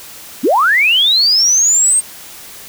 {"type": "linear sweep", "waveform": "sine", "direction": "up", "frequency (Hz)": [196, 8580], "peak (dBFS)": -8, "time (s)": [0.43, 2.01], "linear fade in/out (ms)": 20, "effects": ["white hiss -34 dBFS RMS until 2.68 s"]}